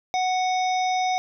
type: harmonic tone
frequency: 740 Hz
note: F#5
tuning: in tune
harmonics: 1 / 3 / 5 / 7 / 8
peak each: -21 / -31 / -35 / -38 / -39 dBFS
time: 0.14-1.18 s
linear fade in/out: 0 ms
effects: none